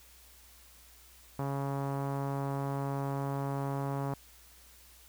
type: tone with low-pass filter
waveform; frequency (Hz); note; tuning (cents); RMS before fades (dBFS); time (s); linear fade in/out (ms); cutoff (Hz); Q
sawtooth; 138.59; C#3; 0; -34; 1.39-4.14; 2; 1000; 2
effects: added 60 Hz sine -60 dBFS peak until 5.08 s + white hiss -58 dBFS RMS until 5.08 s